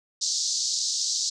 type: band-pass noise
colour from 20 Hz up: white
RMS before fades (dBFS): -27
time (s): 0.21-1.3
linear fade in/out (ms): 10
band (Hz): 4100 to 6900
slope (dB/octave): 48
effects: resampled to 22050 Hz